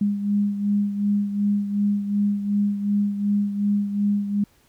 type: beating tone pair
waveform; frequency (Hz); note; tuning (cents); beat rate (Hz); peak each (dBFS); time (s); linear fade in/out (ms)
sine; 203.4 / 206.1; G#3 / G#3; -36 / -13; 2.7; -20 / -27; 0.01-4.44; 5
effects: pink hiss -60 dBFS RMS until 4.68 s

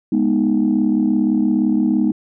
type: chord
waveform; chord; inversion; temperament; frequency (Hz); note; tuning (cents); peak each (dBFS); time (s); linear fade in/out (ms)
sine; G# minor; none; equal with one note detuned; 207.7 / 245.1 / 311.1; G#3 / B3 / D#4; 0 / -13 / 0; -17; 0.12-2.12; 5
effects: tanh soft clip ceiling -7 dBFS

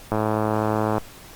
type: click train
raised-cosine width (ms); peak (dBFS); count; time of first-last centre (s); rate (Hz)
1; -8; 94; 0.12-0.981; 108
effects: pink hiss -44 dBFS RMS until 1.35 s + Opus 48 kbps

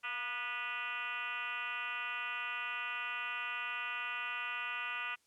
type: tone with frequency modulation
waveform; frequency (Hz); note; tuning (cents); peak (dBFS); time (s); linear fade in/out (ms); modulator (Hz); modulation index
sine; 1968; B6; -7; -36; 0.03-5.16; 20; 251; 3.6
effects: white hiss -73 dBFS RMS until 5.26 s + low-pass 10000 Hz 12 dB/octave

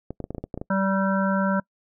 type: clicks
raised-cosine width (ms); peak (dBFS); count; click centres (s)
2; -18; 10; 0.106 / 0.203 / 0.241 / 0.306 / 0.348 / 0.382 / 0.44 / 0.542 / 0.576 / 0.615
type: harmonic tone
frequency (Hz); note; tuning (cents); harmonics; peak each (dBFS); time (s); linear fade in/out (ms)
193.6; G3; -21; 1 / 3 / 5 / 7 / 8; -22 / -27 / -29 / -30 / -31; 0.7-1.6; 5
effects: noise-tail reverb RT60 0.1 s tail -25 dB re dry

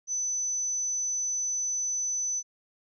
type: tone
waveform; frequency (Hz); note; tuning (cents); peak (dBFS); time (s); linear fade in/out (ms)
sine; 6020; F#8; +29; -27; 0.07-2.43; 50
effects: none

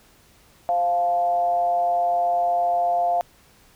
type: tone with frequency modulation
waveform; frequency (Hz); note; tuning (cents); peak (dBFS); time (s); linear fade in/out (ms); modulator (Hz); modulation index
sine; 698.5; F5; 0; -18; 0.69-3.21; 0; 175; 0.42
effects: pink hiss -55 dBFS RMS until 3.75 s

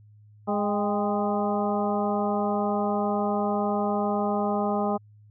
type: harmonic tone with a mistuned harmonic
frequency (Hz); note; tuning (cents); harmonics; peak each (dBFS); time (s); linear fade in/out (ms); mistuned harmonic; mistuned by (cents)
207; G#3; -5; 1 / 2 / 3 / 4 / 5 / 6; -27 / -30 / -30 / -29 / -35 / -35; 0.47-4.98; 20; 4; -53
effects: added 105 Hz sine -50 dBFS peak until 5.3 s

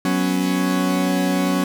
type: chord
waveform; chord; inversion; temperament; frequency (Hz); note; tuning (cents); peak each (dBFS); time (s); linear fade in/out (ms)
40% pulse; F# suspended fourth; none; equal; 185 / 246.9 / 277.2; F#3 / B3 / C#4; 0 / 0 / 0; -20 / -25 / -20; 0.05-1.64; 2
effects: none

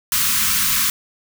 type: band-stop noise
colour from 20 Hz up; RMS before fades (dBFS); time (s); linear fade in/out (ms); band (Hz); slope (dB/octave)
white; -18; 0.12-0.9; 2; 250 to 1000; 96
effects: none

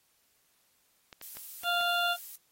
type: clicks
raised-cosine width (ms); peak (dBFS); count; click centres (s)
0.2; -28; 5; 1.128 / 1.214 / 1.37 / 1.635 / 1.811
type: noise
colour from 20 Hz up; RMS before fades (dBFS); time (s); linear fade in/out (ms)
violet; -43; 1.22-2.36; 5
type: harmonic tone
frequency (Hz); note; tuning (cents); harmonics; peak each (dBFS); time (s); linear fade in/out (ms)
698.5; F5; 0; 1 / 2 / 4 / 5 / 6; -31 / -30 / -34 / -34 / -43; 1.63-2.17; 50
effects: white hiss -70 dBFS RMS until 2.51 s + AAC 48 kbps

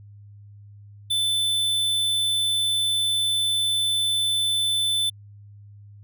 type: tone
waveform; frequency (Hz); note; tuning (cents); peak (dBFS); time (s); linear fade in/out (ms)
square; 3520; A7; 0; -21; 1.1-5.1; 10
effects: added 102 Hz sine -43 dBFS peak until 6.03 s

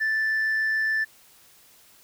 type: tone with amplitude modulation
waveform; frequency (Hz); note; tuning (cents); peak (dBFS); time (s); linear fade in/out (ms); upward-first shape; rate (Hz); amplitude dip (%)
sine; 1760; A6; 0; -18; 0-1.05; 20; sine; 107; 30
effects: tanh soft clip ceiling -20 dBFS + white hiss -55 dBFS RMS until 2.03 s

